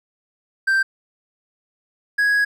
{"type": "tone pair in turn", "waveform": "triangle", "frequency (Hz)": [1568, 1661.2], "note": ["G6", "G#6"], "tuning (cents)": [0, 0], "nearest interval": "minor second", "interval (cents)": 100, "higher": "second", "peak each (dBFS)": -13, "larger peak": "neither", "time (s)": [[0.67, 0.83], [2.18, 2.45]], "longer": "second", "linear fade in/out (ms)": 10, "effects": []}